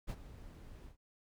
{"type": "noise with ADSR envelope", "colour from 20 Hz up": "brown", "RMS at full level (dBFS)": -36, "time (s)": [0.07, 0.97], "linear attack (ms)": 31, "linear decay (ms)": 49, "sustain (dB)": -16, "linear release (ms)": 110, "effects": []}